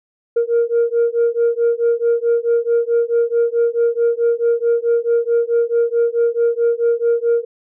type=beating tone pair; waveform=sine; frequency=466.2 / 470.8 Hz; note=A#4 / A#4; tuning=0 / +17 cents; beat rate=4.6 Hz; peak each=-15 dBFS; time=0.36-7.45 s; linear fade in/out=10 ms; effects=tanh soft clip ceiling -9 dBFS